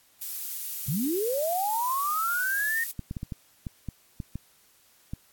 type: noise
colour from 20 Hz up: violet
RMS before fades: -33 dBFS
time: 0.21-2.92 s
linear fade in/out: 10 ms
type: linear sweep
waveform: sine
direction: up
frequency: 121 to 1864.7 Hz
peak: -25 dBFS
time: 0.88-2.84 s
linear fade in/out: 5 ms
type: clicks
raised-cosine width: 5 ms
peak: -21 dBFS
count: 10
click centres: 2.993 / 3.111 / 3.168 / 3.231 / 3.322 / 3.668 / 3.887 / 4.202 / 4.356 / 5.135 s
effects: white hiss -61 dBFS RMS until 5.32 s + AAC 64 kbps